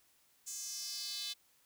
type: tone with high-pass filter sweep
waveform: square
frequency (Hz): 234.5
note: A#3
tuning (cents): +11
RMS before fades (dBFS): -42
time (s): 0.46-1.34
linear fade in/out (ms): 20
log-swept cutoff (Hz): 7000 to 3700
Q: 4.2
effects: white hiss -70 dBFS RMS until 1.65 s